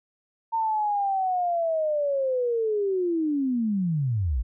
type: linear sweep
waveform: sine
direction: down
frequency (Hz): 912 to 50.3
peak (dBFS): -22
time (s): 0.52-4.43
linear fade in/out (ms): 20
effects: none